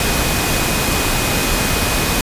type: tone in noise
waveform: sine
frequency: 2496 Hz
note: D#7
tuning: 5 cents sharp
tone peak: -27 dBFS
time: 0-2.21 s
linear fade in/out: 2 ms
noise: pink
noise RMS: -17 dBFS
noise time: 0-2.21 s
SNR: -13 dB
effects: resampled to 32000 Hz